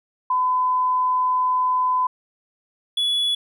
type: tone pair in turn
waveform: sine / triangle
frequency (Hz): 1010 / 3404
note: B5 / G#7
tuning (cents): +39 / +42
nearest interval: octave + major sixth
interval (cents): 2103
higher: second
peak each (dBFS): -17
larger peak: neither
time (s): 0.3-2.07 / 2.97-3.35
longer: first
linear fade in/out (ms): 5
effects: none